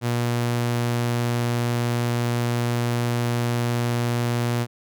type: tone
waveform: sawtooth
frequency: 119.6 Hz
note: A#2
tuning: 45 cents sharp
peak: -17 dBFS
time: 0.01-4.67 s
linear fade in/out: 50 ms
effects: none